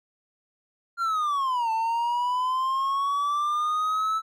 triangle linear two-way sweep, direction down then up, 1398 to 887 to 1318 Hz, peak -21 dBFS, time 0.97-4.22 s, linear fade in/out 50 ms, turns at 1.71 s, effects none

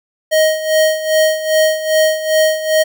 square tone with tremolo, 627 Hz, D#5, 13 cents sharp, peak -9 dBFS, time 0.31-2.84 s, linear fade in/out 20 ms, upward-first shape sine, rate 2.5 Hz, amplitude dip 75%, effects none

